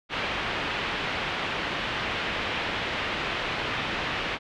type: low-pass noise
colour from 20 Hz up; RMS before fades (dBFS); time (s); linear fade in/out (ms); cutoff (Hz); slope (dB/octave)
white; -30; 0.09-4.39; 50; 3100; 24
effects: none